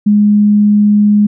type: tone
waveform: sine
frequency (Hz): 207.7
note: G#3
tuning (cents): 0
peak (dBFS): -5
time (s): 0.06-1.27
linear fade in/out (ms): 10
effects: none